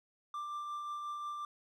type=tone with tremolo; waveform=triangle; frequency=1182 Hz; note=D6; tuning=11 cents sharp; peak=-35 dBFS; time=0.34-1.45 s; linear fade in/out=2 ms; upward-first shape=triangle; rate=5.6 Hz; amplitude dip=30%; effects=none